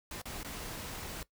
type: noise with dropouts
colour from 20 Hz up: pink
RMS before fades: -42 dBFS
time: 0.11-1.23 s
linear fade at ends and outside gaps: 2 ms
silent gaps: 0.217-0.255 / 0.432-0.446 s
effects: noise-tail reverb RT60 0.1 s tail -18 dB re dry